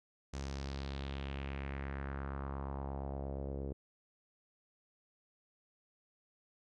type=tone with low-pass filter sweep; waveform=sawtooth; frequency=68.6 Hz; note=C#2; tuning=17 cents flat; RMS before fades=-41 dBFS; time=0.33-3.73 s; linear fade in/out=10 ms; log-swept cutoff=6500 to 440 Hz; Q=2.5; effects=none